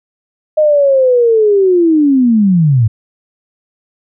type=linear sweep; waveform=sine; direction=down; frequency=622 to 103.83 Hz; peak=-6 dBFS; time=0.57-2.88 s; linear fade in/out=10 ms; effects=none